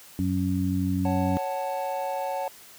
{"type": "harmonic tone", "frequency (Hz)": 92.5, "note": "F#2", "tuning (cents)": 0, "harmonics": [1, 2, 3], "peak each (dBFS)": [-27, -27, -27], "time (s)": [0.19, 1.37], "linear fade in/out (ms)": 0}
{"type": "chord", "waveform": "triangle", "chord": "F# minor", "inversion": "second", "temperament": "equal with one note detuned", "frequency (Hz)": [554.4, 744.3, 880], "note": ["C#5", "F#5", "A5"], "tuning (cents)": [0, 10, 0], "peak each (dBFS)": [-29, -30, -30], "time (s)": [1.05, 2.48], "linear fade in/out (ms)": 2}
{"effects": ["white hiss -49 dBFS RMS until 2.78 s", "high-pass 60 Hz 12 dB/octave"]}